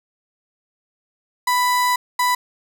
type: tone bursts at uneven times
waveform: 35% pulse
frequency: 991 Hz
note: B5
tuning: 6 cents sharp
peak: -14 dBFS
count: 2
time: 1.47-1.96 / 2.19-2.35 s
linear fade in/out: 5 ms
effects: none